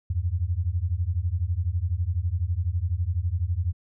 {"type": "beating tone pair", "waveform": "sine", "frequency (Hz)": [81.9, 93.9], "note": ["E2", "F#2"], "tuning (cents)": [-11, 26], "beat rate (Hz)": 12, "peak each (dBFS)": -26, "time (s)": [0.1, 3.73], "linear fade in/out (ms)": 5, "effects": []}